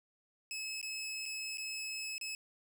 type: tone with dropouts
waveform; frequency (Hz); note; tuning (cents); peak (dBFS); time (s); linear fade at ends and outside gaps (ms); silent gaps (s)
20% pulse; 2588; E7; -32; -34; 0.51-2.35; 1; 0.814-0.828 / 1.256-1.26 / 1.573-1.581 / 2.181-2.212
effects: none